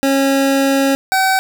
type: tone pair in turn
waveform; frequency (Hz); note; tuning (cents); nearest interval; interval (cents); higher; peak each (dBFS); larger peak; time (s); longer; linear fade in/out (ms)
25% pulse; 273.1 / 763.4; C#4 / G5; -26 / -46; octave + tritone; 1780; second; -8; neither; 0.03-0.95 / 1.12-1.39; first; 0
effects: none